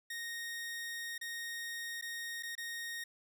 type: tone with dropouts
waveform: sawtooth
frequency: 1860 Hz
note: A#6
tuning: 4 cents flat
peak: -36 dBFS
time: 0.1-3.04 s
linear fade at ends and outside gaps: 5 ms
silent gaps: 1.18-1.212 / 2.013-2.023 / 2.426-2.432 / 2.553-2.578 s
effects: none